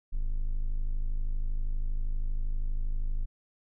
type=tone; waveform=triangle; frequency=26.29 Hz; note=G#0; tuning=22 cents sharp; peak=-24 dBFS; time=0.12-3.26 s; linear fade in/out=20 ms; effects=none